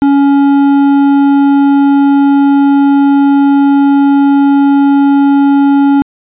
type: tone with hard clipping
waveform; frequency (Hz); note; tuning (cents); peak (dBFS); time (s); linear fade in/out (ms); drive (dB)
sine; 280; C#4; +18; -6; 0.02-6.02; 0; 8
effects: resampled to 8000 Hz